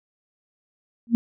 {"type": "tone with exponential growth", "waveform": "sine", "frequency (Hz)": 233.1, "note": "A#3", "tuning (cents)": 0, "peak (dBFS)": -10, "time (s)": [1.07, 1.15], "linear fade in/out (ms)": 0, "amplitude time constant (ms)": 16, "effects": []}